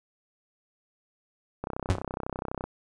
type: click train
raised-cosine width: 1 ms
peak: -18 dBFS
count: 33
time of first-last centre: 1.64-2.64 s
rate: 32 Hz
type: tone with exponential decay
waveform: 40% pulse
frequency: 92.7 Hz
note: F#2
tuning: 4 cents sharp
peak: -16 dBFS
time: 1.9-2.02 s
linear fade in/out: 0 ms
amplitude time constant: 26 ms
effects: resampled to 22050 Hz